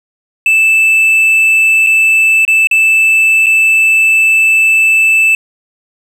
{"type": "tone with dropouts", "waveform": "triangle", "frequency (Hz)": 2637, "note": "E7", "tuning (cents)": 0, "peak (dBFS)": -4, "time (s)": [0.46, 5.35], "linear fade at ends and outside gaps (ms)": 2, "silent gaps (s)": [[1.865, 1.869], [2.451, 2.478], [2.672, 2.712], [3.461, 3.466]], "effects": []}